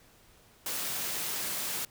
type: high-pass noise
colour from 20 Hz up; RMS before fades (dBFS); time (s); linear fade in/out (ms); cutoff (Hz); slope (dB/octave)
white; -34; 0.66-1.85; 2; 100; 24
effects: pink hiss -60 dBFS RMS until 1.9 s